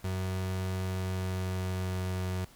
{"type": "tone with pitch glide", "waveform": "35% pulse", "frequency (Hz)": [93.4, 92.17], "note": ["F#2", "F#2"], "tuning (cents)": [17, -6], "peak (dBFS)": -29, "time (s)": [0.04, 2.45], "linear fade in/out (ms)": 5, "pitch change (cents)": -23, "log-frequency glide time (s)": [0.75, 2.33], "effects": ["pink hiss -57 dBFS RMS until 2.55 s"]}